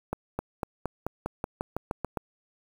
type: accelerating click train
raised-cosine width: 1 ms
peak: -15 dBFS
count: 12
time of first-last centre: 0.13-2.172 s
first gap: 260 ms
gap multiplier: 0.93
effects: 7-bit